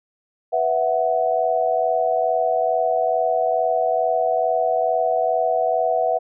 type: chord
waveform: sine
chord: B suspended fourth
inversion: none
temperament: just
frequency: 493.9 / 658.5 / 740.8 Hz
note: B4 / E5 / F#5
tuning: 0 / -2 / +2 cents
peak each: -24 / -20 / -21 dBFS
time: 0.52-6.19 s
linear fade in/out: 20 ms
effects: none